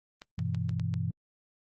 clicks, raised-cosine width 0.2 ms, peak -27 dBFS, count 6, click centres 0.219 / 0.391 / 0.547 / 0.693 / 0.797 / 0.94 s
sine chord, E minor, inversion first, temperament equal, 98 / 123.47 / 164.81 Hz, G2 / B2 / E3, 0 / 0 / 0 cents, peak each -33 dBFS, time 0.38-1.11 s, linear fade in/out 5 ms
effects Opus 24 kbps

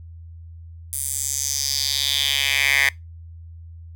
10% pulse tone with high-pass filter sweep, 138.59 Hz, C#3, in tune, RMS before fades -22 dBFS, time 0.93-2.89 s, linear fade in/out 0 ms, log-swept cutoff 9700 to 1900 Hz, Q 3.4, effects noise-tail reverb RT60 0.2 s tail -24 dB re dry + added 83 Hz sine -37 dBFS peak until 3.95 s

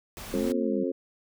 pink noise, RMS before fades -40 dBFS, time 0.17-0.52 s, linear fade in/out 0 ms
harmonic tone, 89.1 Hz, F2, 35 cents sharp, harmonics 3 / 4 / 5 / 6, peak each -30 / -31 / -32 / -33 dBFS, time 0.33-0.92 s, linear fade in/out 10 ms
sine exponential two-way sweep, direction up then down, 193.4 to 246.9 to 193.4 Hz, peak -29 dBFS, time 0.34-0.84 s, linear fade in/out 10 ms, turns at 0.51 s
effects none

